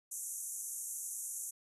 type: band-pass noise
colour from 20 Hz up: white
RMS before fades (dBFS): -42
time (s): 0.11-1.51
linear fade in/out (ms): 10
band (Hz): 6100 to 12000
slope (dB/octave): 96
effects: none